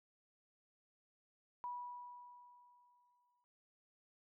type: tone with exponential decay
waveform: sine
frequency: 977 Hz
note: B5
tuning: 19 cents flat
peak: -40 dBFS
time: 1.64-3.44 s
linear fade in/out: 0 ms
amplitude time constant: 390 ms
effects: none